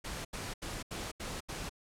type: noise bursts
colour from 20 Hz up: pink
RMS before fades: -40 dBFS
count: 6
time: 0.04-1.695 s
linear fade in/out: 10 ms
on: 210 ms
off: 79 ms
effects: low-pass 10000 Hz 12 dB/octave